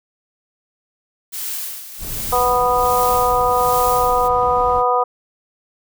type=noise with tremolo; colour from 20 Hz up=blue; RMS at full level=-25 dBFS; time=1.32-4.29 s; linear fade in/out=20 ms; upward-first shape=sine; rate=1.3 Hz; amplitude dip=70%
type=noise; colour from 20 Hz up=brown; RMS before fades=-31 dBFS; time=1.98-4.84 s; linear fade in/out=50 ms
type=harmonic tone; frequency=246.9 Hz; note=B3; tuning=in tune; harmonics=2 / 3 / 4 / 5; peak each=-19 / -19 / -19 / -19 dBFS; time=2.32-5.04 s; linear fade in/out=10 ms
effects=none